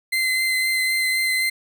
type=tone with vibrato; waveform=35% pulse; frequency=2062 Hz; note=C7; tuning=26 cents flat; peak=-17 dBFS; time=0.12-1.5 s; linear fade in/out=10 ms; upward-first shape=sine; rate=3.9 Hz; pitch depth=14 cents each way; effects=none